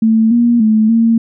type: tone with pitch steps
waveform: sine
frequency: 222.5 / 237.3 / 217.5 / 228.4 Hz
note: A3 / A#3 / A3 / A#3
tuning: +20 / +31 / -20 / -35 cents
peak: -7 dBFS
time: 0.02-1.18 s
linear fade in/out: 5 ms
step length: 290 ms
effects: none